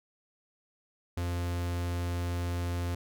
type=tone; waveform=45% pulse; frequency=87.31 Hz; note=F2; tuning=in tune; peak=-30 dBFS; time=1.17-2.95 s; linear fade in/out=5 ms; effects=none